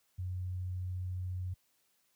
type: tone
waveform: sine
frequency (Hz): 91.4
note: F#2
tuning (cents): -21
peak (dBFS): -34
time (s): 0.18-1.54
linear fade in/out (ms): 10
effects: white hiss -74 dBFS RMS until 2.15 s + high-pass 60 Hz 12 dB/octave